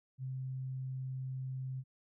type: tone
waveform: sine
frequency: 130.81 Hz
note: C3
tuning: in tune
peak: -37 dBFS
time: 0.18-1.84 s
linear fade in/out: 50 ms
effects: none